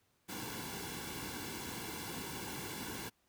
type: noise with comb filter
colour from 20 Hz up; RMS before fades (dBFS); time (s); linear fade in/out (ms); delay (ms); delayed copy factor
pink; -43; 0.28-3.1; 20; 1.6; -0.7
effects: pink hiss -75 dBFS RMS until 3.28 s + high-pass 60 Hz 12 dB/octave